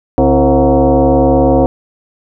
sine tone with frequency modulation, 135.5 Hz, C#3, 39 cents flat, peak -6 dBFS, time 0.18-1.66 s, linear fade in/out 0 ms, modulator 199 Hz, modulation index 3, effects none

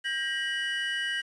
triangle tone cluster, 1599 / 1897 / 2950 Hz, G6 / A#6 / F#7, +34 / +30 / -6 cents, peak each -31 dBFS, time 0.04-1.22 s, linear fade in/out 20 ms, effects resampled to 22050 Hz + 9-bit

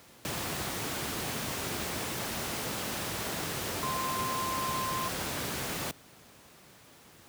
sine tone in noise, 1043 Hz, C6, 6 cents flat, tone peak -32 dBFS, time 3.83-5.08 s, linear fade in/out 0 ms, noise pink, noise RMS -34 dBFS, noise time 0.25-5.91 s, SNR -1 dB, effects pink hiss -55 dBFS RMS until 7.28 s + high-pass 100 Hz 12 dB/octave

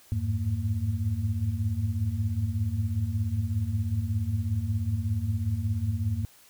sine tone cluster, 86.3 / 103.1 / 108.3 / 229.8 Hz, F2 / G#2 / A2 / A#3, -20 / -12 / -27 / -25 cents, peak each -31 / -27 / -36 / -36 dBFS, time 0.12-6.25 s, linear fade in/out 0 ms, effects white hiss -56 dBFS RMS until 6.49 s

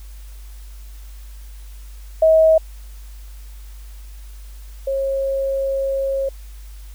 sine tone pair in turn, 639 / 542.8 Hz, D#5 / C#5, +46 / -36 cents, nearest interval minor third, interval 282 cents, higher first, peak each -9 / -18 dBFS, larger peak first, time 2.22-2.58 / 4.87-6.29 s, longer second, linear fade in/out 5 ms, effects added 50 Hz sine -34 dBFS peak until 6.94 s + white hiss -50 dBFS RMS until 6.94 s

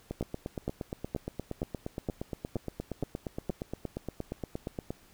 two click trains, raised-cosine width 2 ms, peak -21 / -18 dBFS, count 42 / 8, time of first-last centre 0.11-4.905 / 0.21-3.496 s, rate 8.55 / 2.13 Hz, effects pink hiss -60 dBFS RMS until 5.13 s

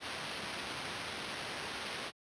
white noise with sample-and-hold, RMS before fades -41 dBFS, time 0-2.12 s, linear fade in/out 50 ms, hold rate 7350 Hz, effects high-pass 80 Hz 12 dB/octave + resampled to 22050 Hz

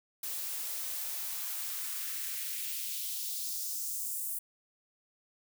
blue noise with high-pass filter sweep, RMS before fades -37 dBFS, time 0.23-4.39 s, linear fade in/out 5 ms, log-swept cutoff 300 to 9800 Hz, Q 1.5, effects none

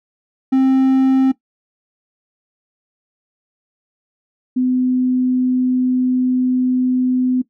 triangle / sine tone pair in turn, 264.1 / 253.6 Hz, C4 / B3, +16 / +46 cents, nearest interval minor second, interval 70 cents, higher first, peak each -8 / -13 dBFS, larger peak first, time 0.52-1.32 / 4.56-7.42 s, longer second, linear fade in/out 10 ms, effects noise-tail reverb RT60 0.1 s tail -17 dB re dry

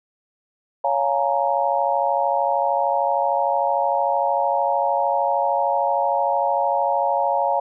sine chord, Bb minor seventh, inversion first, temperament just, 559.4 / 699.2 / 839.1 / 932.3 Hz, Db5 / F5 / Ab5 / Bb5, +16 / +2 / +18 / 0 cents, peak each -23 dBFS, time 0.84-7.6 s, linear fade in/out 5 ms, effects none

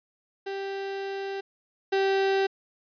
35% pulse tone pair in turn, 392 / 388.8 Hz, G4 / G4, 0 / -14 cents, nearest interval unison, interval 14 cents, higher first, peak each -29 / -20 dBFS, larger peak second, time 0.46-1.41 / 1.92-2.47 s, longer first, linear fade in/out 10 ms, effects resampled to 11025 Hz

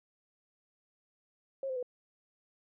sine tone with pitch steps, 540 / 517.7 / 496.3 Hz, C#5 / C5 / B4, -45 / -18 / +8 cents, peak -33 dBFS, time 1.63-1.828 s, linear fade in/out 2 ms, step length 66 ms, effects none

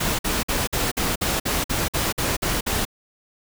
pink noise bursts, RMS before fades -23 dBFS, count 12, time 0-2.852 s, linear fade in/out 10 ms, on 190 ms, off 52 ms, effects none

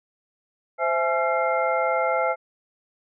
sine tone cluster, 520 / 664 / 846 / 1361 / 2112 Hz, C5 / E5 / G#5 / F6 / C7, -11 / +12 / +32 / -45 / +16 cents, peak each -25 / -25 / -27 / -27 / -30 dBFS, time 0.78-2.36 s, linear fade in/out 50 ms, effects none

